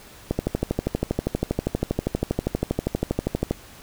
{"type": "click train", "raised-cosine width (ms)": 2, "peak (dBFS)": -8, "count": 41, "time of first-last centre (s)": [0.31, 3.51], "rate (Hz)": 12.5, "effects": ["pink hiss -46 dBFS RMS until 3.82 s"]}